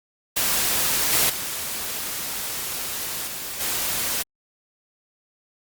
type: noise with level steps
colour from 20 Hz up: white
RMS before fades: -22 / -19 / -29 / -32 / -25 dBFS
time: 0.36-4.23 s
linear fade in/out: 10 ms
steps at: 1.12 / 1.29 / 3.27 / 3.6 s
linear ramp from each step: 10 ms
effects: Opus 48 kbps